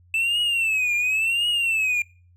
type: tone with vibrato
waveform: triangle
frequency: 2637 Hz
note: E7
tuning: in tune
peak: -18 dBFS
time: 0.14-2.02 s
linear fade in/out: 2 ms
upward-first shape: triangle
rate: 0.93 Hz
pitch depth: 170 cents each way
effects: noise-tail reverb RT60 0.4 s tail -24 dB re dry + added 88 Hz sine -52 dBFS peak until 2.36 s